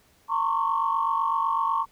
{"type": "tone cluster", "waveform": "sine", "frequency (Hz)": [911, 1078, 1126], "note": ["A#5", "C#6", "C#6"], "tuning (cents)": [-40, -49, 27], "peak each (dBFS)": -26, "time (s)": [0.28, 1.86], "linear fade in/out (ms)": 50, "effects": ["tanh soft clip ceiling -12 dBFS", "pink hiss -61 dBFS RMS until 1.91 s"]}